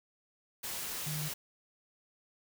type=tone in noise; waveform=sine; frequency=151.7 Hz; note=D#3; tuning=44 cents flat; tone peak=-36 dBFS; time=1.06-1.29 s; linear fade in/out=10 ms; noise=white; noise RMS=-39 dBFS; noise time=0.63-1.34 s; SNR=0 dB; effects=none